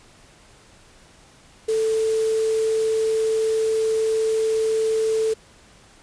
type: tone in noise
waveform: sine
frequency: 441.5 Hz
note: A4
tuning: 6 cents sharp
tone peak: -18 dBFS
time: 1.68-5.34 s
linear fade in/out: 10 ms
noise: white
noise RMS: -36 dBFS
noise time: 1.68-5.34 s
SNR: +15 dB
effects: pink hiss -51 dBFS RMS until 6.02 s + resampled to 22050 Hz